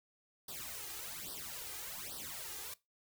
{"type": "noise with flanger", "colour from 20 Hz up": "white", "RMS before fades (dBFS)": -45, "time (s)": [0.48, 2.74], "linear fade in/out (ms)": 5, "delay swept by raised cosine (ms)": [0.21, 2.51], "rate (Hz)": 1.2, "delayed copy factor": 1, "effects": ["noise-tail reverb RT60 0.2 s tail -19 dB re dry"]}